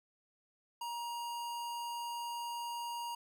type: tone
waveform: square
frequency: 945 Hz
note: A#5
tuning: 23 cents sharp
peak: -39 dBFS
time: 0.81-3.15 s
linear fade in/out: 5 ms
effects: none